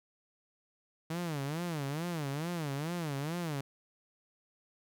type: tone with vibrato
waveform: sawtooth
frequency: 155.56 Hz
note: D#3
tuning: in tune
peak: -30 dBFS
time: 1.1-3.61 s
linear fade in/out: 5 ms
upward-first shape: sine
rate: 2.3 Hz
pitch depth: 220 cents each way
effects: none